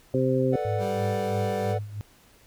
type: harmonic tone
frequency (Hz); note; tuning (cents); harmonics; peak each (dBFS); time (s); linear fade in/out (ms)
130.2; C3; -8; 1 / 2 / 3 / 4; -26 / -26 / -26 / -26; 0.14-0.56; 2
type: chord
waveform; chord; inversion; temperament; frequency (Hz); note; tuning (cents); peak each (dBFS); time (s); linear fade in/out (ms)
triangle; B minor seventh; third; equal; 440 / 493.9 / 587.3 / 740; A4 / B4 / D5 / F#5; 0 / 0 / 0 / 0; -30; 0.52-1.79; 20
type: tone with tremolo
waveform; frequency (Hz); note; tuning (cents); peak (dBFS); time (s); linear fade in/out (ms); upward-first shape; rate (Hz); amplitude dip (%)
sine; 103.83; G#2; 0; -26; 0.65-2.01; 0; sine; 3; 75
type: tone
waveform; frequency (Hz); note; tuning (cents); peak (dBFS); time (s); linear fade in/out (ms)
30% pulse; 196; G3; 0; -29; 0.78-1.76; 50
effects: pink hiss -57 dBFS RMS until 2.46 s